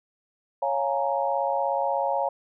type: chord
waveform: sine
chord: Bb minor seventh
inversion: first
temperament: equal with one note detuned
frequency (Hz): 554.4 / 698.5 / 835.9 / 932.3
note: Db5 / F5 / Ab5 / Bb5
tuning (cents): 0 / 0 / +11 / 0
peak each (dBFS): -27 / -29 / -28 / -29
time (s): 0.62-2.29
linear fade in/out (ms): 5
effects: none